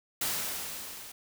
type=noise with level ramp; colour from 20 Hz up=white; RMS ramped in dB=-30 to -46 dBFS; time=0.21-1.12 s; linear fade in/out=5 ms; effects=none